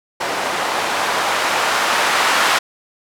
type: noise with low-pass filter sweep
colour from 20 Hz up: violet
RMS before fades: -18 dBFS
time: 0.2-2.59 s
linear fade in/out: 10 ms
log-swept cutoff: 710 to 1200 Hz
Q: 1
effects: none